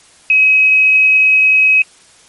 sine tone, 2545 Hz, D#7, 39 cents sharp, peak -6 dBFS, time 0.3-1.82 s, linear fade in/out 2 ms, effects white hiss -45 dBFS RMS until 2.28 s + MP3 48 kbps

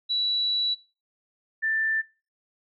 sine tone pair in turn, 3932 / 1773.9 Hz, B7 / A6, -8 / +14 cents, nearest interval octave + major second, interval 1378 cents, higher first, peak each -23 dBFS, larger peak neither, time 0.09-0.75 / 1.62-2.02 s, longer first, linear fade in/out 20 ms, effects noise-tail reverb RT60 0.3 s tail -19 dB re dry

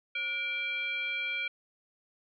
sine tone with frequency modulation, 2349 Hz, D7, in tune, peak -30 dBFS, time 0.15-1.48 s, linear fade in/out 5 ms, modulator 904 Hz, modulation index 0.73, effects MP3 96 kbps

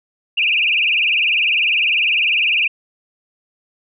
sine tone with vibrato, 2600 Hz, E7, 24 cents flat, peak -13 dBFS, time 0.37-2.68 s, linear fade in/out 10 ms, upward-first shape triangle, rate 20 Hz, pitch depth 200 cents each way, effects none

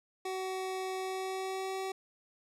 25% pulse tone with pitch glide, 376.4 to 381.9 Hz, F#4 to G4, +30 to -45 cents, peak -31 dBFS, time 0.25-1.92 s, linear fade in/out 5 ms, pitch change +25 cents, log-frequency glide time 0.96-1.74 s, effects low-pass 11000 Hz 12 dB/octave

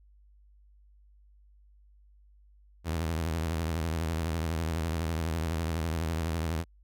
sawtooth tone with vibrato, 81.4 Hz, E2, 21 cents flat, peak -25 dBFS, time 2.84-6.65 s, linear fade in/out 50 ms, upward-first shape sine, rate 12 Hz, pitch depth 100 cents each way, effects added 50 Hz sine -56 dBFS peak until 6.83 s

